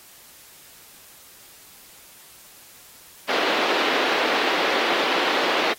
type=band-pass noise; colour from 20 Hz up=pink; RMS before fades=-23 dBFS; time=3.28-5.74 s; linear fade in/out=20 ms; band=330 to 4000 Hz; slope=24 dB/octave; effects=white hiss -48 dBFS RMS until 5.78 s + AAC 48 kbps